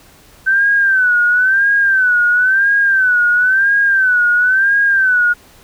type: tone with vibrato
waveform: sine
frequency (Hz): 1533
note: G6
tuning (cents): -39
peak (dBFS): -9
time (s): 0.46-5.34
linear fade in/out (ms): 20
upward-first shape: sine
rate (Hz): 0.98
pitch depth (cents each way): 110
effects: pink hiss -45 dBFS RMS until 5.63 s